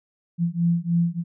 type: beating tone pair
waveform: sine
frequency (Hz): 168.8 / 172.1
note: E3 / F3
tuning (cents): +41 / -25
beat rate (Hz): 3.3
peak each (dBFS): -22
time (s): 0.38-1.24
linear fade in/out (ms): 50
effects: none